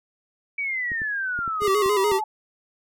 sine exponential sweep, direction down, 2301 to 850 Hz, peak -24 dBFS, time 0.58-2.24 s, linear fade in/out 5 ms
clicks, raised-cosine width 3 ms, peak -25 dBFS, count 8, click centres 0.918 / 1.018 / 1.39 / 1.478 / 1.62 / 1.68 / 1.861 / 2.119 s
square tone with vibrato, 401.4 Hz, G4, 41 cents sharp, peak -20 dBFS, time 1.6-2.21 s, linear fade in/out 50 ms, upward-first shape square, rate 6.8 Hz, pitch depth 69 cents each way
effects none

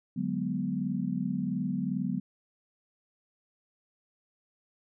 sine chord, G# half-diminished seventh, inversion second, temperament equal, 146.83 / 185 / 207.7 / 246.9 Hz, D3 / F#3 / G#3 / B3, 0 / 0 / 0 / 0 cents, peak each -37 / -32 / -35 / -33 dBFS, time 0.16-2.2 s, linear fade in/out 10 ms, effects none

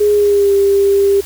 sine tone with pitch glide, 415.3 to 397.2 Hz, G#4 to G4, 0 to +23 cents, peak -8 dBFS, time 0-1.21 s, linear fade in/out 10 ms, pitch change -77 cents, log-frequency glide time 0.12-0.53 s, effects added 70 Hz sine -36 dBFS peak until 1.25 s + white hiss -33 dBFS RMS until 1.25 s

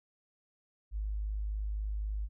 sine tone, 51.91 Hz, G#1, in tune, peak -32 dBFS, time 0.91-2.29 s, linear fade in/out 50 ms, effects none

